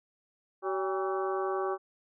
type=harmonic tone with a mistuned harmonic; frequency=190 Hz; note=F#3; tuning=46 cents sharp; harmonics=2 / 3 / 4 / 5 / 6 / 7 / 8; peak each=-31 / -38 / -36 / -46 / -36 / -44 / -46 dBFS; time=0.62-1.78 s; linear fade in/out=50 ms; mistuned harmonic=4; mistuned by=+84 cents; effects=none